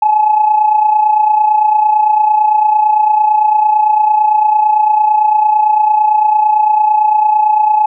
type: tone with amplitude modulation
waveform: sine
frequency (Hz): 853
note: G#5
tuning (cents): +46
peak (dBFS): -4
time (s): 0.02-7.86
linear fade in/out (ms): 5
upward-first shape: sine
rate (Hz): 28.9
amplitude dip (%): 60
effects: tanh soft clip ceiling 0 dBFS